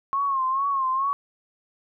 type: tone with vibrato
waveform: sine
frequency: 1080 Hz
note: C#6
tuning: 45 cents flat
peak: -21 dBFS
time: 0.13-1.13 s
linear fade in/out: 0 ms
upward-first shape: sine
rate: 2.3 Hz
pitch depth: 71 cents each way
effects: none